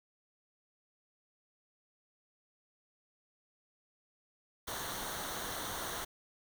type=noise with comb filter; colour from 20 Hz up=pink; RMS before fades=-40 dBFS; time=4.67-6.05 s; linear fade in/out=10 ms; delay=0.4 ms; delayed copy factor=-0.65; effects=none